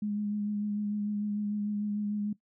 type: tone with vibrato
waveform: sine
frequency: 207.5 Hz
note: G#3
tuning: 1 cent flat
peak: -29 dBFS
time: 0.02-2.33 s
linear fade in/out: 5 ms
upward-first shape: sine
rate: 6.7 Hz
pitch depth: 20 cents each way
effects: noise-tail reverb RT60 0.1 s tail -17 dB re dry